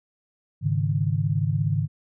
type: chord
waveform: sine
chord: Ab suspended fourth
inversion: none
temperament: equal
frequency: 103.83 / 138.59 / 155.56 Hz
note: Ab2 / Db3 / Eb3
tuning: 0 / 0 / 0 cents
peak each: -25 dBFS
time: 0.61-1.88 s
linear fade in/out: 50 ms
effects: none